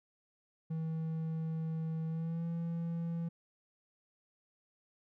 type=tone with pitch glide; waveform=triangle; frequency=160.9 to 167.73 Hz; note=E3 to E3; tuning=-42 to +30 cents; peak=-32 dBFS; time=0.7-3.29 s; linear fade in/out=10 ms; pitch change=+72 cents; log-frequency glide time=2.08-2.45 s; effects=none